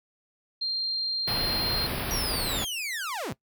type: tone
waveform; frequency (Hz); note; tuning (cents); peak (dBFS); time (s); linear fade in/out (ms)
sine; 4186; C8; 0; -26; 0.61-1.87; 10
type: band-stop noise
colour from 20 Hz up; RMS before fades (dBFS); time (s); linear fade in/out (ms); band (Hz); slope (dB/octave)
pink; -31; 1.27-2.65; 10; 5200 to 9600; 96
type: linear sweep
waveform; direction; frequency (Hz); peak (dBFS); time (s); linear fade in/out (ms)
sawtooth; down; 5800 to 79.1; -27; 2.11-3.33; 0
effects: noise-tail reverb RT60 0.1 s tail -20 dB re dry